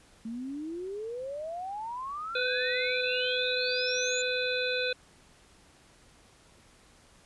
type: exponential sweep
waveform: sine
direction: up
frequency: 220 to 7180 Hz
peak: -34 dBFS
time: 0.25-4.22 s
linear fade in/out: 5 ms
type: harmonic tone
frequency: 502 Hz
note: B4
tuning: 28 cents sharp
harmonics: 1 / 3 / 5 / 7 / 8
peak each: -31 / -34 / -34 / -37 / -36 dBFS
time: 2.35-4.93 s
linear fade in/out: 5 ms
effects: pink hiss -59 dBFS RMS until 7.25 s + resampled to 24000 Hz